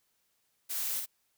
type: noise with echo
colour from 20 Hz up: blue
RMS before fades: -35 dBFS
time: 0.69-1.01 s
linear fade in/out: 20 ms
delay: 52 ms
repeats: 1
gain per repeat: -3 dB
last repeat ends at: 1.062 s
effects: white hiss -75 dBFS RMS until 1.37 s